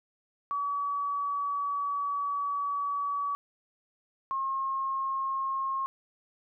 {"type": "tone pair in turn", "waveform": "sine", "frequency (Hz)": [1139, 1076], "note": ["C#6", "C6"], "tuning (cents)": [47, 48], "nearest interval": "minor second", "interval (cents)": 99, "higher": "first", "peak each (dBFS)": -28, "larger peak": "neither", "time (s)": [[0.51, 3.35], [4.31, 5.86]], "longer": "first", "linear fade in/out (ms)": 0, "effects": []}